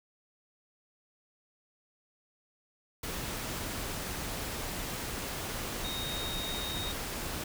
sine tone in noise, 3729 Hz, A#7, in tune, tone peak -37 dBFS, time 5.84-6.92 s, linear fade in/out 5 ms, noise pink, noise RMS -37 dBFS, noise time 3.03-7.44 s, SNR -3 dB, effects none

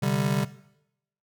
square chord, C suspended second, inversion none, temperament just, 130.81 / 147.16 / 196.22 Hz, C3 / D3 / G3, 0 / +4 / +2 cents, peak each -28 dBFS, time 0.02-0.45 s, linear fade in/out 10 ms, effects noise-tail reverb RT60 0.8 s tail -17 dB re dry

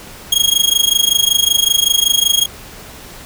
sawtooth tone with amplitude modulation, 3275 Hz, G#7, 25 cents flat, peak -4 dBFS, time 0.32-2.46 s, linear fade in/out 5 ms, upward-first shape sine, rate 25.3 Hz, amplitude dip 90%, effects pink hiss -35 dBFS RMS until 3.25 s

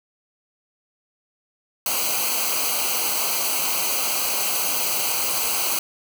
white noise with comb filter, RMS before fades -23 dBFS, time 1.86-5.79 s, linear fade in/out 2 ms, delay 0.56 ms, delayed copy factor -0.8, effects none

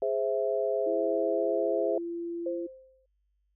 sine chord, Ab augmented, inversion none, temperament equal, 415.3 / 523.3 / 659.3 Hz, Ab4 / C5 / E5, 0 / 0 / 0 cents, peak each -30 dBFS, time 0.02-1.98 s, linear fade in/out 2 ms
sine tone with pitch glide, 333.2 to 340.6 Hz, E4 to F4, +19 to -43 cents, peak -32 dBFS, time 0.86-2.67 s, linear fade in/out 10 ms, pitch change +38 cents, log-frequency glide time 1.27-1.47 s
sine tone with exponential decay, 523.3 Hz, C5, in tune, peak -28 dBFS, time 2.46-3.06 s, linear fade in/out 5 ms, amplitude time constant 130 ms
effects added 50 Hz sine -70 dBFS peak until 3.55 s

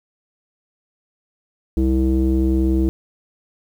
square tone with low-pass filter, 65.41 Hz, C2, in tune, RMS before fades -17 dBFS, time 1.77-2.89 s, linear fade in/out 0 ms, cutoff 340 Hz, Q 4.7, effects 8-bit

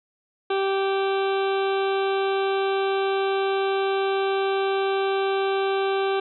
harmonic tone, 389.6 Hz, G4, 11 cents flat, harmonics 1 / 2 / 3 / 4 / 6 / 7 / 8 / 9 / 10, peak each -22 / -28 / -32 / -34 / -38 / -39 / -40 / -41 / -42 dBFS, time 0.5-6.2 s, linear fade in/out 5 ms, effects none

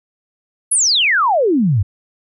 sine exponential sweep, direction down, 11000 to 88.7 Hz, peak -11 dBFS, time 0.71-1.83 s, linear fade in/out 10 ms, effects none

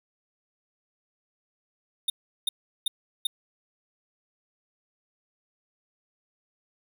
square tone bursts, 3661 Hz, A#7, 32 cents flat, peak -23 dBFS, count 4, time 2.08-3.27 s, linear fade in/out 5 ms, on 20 ms, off 370 ms, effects none

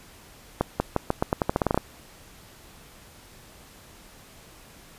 accelerating click train, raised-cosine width 1 ms, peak -7 dBFS, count 14, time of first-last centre 0.61-1.776 s, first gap 190 ms, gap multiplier 0.86, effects pink hiss -50 dBFS RMS until 4.98 s + resampled to 32000 Hz

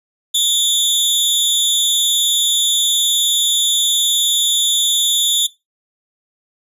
sawtooth tone with amplitude modulation, 3520 Hz, A7, in tune, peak -6 dBFS, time 0.34-5.47 s, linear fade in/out 10 ms, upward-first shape sine, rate 261 Hz, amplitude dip 75%, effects noise-tail reverb RT60 0.2 s tail -18 dB re dry + resampled to 32000 Hz

